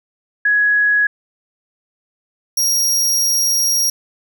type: tone pair in turn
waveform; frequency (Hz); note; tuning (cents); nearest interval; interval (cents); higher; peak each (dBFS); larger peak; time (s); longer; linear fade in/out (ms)
sine / sawtooth; 1674 / 5631; G#6 / F8; +13 / +13; octave + major sixth; 2100; second; -11; neither; 0.45-1.07 / 2.57-3.9; second; 5
effects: none